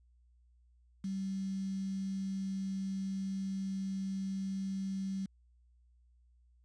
sine tone with quantisation, 192.8 Hz, G3, 28 cents flat, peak -34 dBFS, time 1.04-5.26 s, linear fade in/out 5 ms, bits 9, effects added 60 Hz sine -63 dBFS peak until 6.64 s + resampled to 22050 Hz

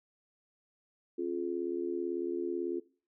sine tone with amplitude modulation, 349 Hz, F4, 1 cent flat, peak -27 dBFS, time 1.18-2.8 s, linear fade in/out 10 ms, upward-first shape sine, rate 78.1 Hz, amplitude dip 95%, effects noise-tail reverb RT60 0.4 s tail -19 dB re dry

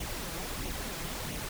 pink noise with flanger, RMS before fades -37 dBFS, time 0-1.49 s, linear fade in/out 5 ms, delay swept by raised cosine 0.31 to 6.11 ms, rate 1.5 Hz, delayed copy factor +0.55, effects none

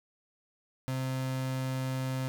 35% pulse tone, 130.81 Hz, C3, in tune, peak -29 dBFS, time 0.88-2.28 s, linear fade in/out 0 ms, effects none

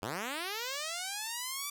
5% pulse linear sweep, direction up, 87.31 to 1173 Hz, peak -24 dBFS, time 0.02-1.7 s, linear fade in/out 5 ms, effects none

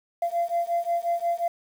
sine beating tone pair, 684 / 689.6 Hz, F5 / F5, -36 / -22 cents, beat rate 5.6 Hz, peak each -25 dBFS, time 0.22-1.48 s, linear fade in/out 5 ms, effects tanh soft clip ceiling -18 dBFS + 8-bit

